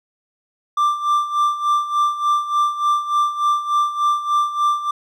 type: tone with tremolo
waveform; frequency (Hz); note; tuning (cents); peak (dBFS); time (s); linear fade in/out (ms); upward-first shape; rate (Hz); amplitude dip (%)
triangle; 1181; D6; +9; -11; 0.77-4.91; 5; sine; 3.4; 75
effects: none